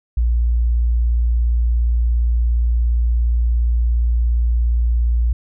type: tone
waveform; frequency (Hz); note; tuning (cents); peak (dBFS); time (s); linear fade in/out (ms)
sine; 58.6; A#1; +10; -13; 0.17-5.33; 5
effects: none